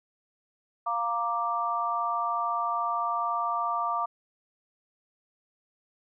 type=chord; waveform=sine; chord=Bb major; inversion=second; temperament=equal; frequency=698.5 / 932.3 / 1174.7 Hz; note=F5 / Bb5 / D6; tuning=0 / 0 / 0 cents; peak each=-32 / -32 / -28 dBFS; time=0.86-4.06 s; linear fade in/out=10 ms; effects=none